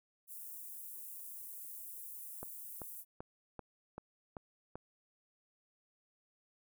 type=high-pass noise; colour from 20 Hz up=white; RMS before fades=-48 dBFS; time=0.27-3.05 s; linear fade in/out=50 ms; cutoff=9800 Hz; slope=24 dB/octave
type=click train; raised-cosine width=1 ms; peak=-30 dBFS; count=7; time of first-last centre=2.43-4.756 s; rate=2.58 Hz
effects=none

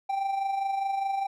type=tone with amplitude modulation; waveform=triangle; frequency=784 Hz; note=G5; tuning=in tune; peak=-22 dBFS; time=0.09-1.27 s; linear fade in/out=10 ms; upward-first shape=sine; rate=24.9 Hz; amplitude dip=50%; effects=none

